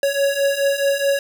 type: beating tone pair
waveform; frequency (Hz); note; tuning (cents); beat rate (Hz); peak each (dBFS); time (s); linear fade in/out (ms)
square; 554.4 / 559.1; C#5 / C#5; 0 / +15; 4.7; -22 / -19; 0.03-1.19; 2
effects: none